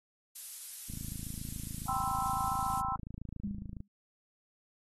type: noise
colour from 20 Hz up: violet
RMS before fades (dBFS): -40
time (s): 0.35-2.81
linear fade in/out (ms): 10
type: click train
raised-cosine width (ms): 5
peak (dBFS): -30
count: 80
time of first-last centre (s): 0.9-3.804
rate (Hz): 27.2
type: chord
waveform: sine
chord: C major seventh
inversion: second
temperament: equal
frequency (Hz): 784 / 987.8 / 1046.5 / 1318.5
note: G5 / B5 / C6 / E6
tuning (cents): 0 / 0 / 0 / 0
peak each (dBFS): -36 / -40 / -36 / -37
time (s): 1.88-2.96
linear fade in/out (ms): 5
type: tone with exponential decay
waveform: sine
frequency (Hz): 201.2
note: G3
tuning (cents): +45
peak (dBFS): -31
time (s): 3.44-3.88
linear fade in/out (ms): 5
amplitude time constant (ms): 95
effects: AAC 32 kbps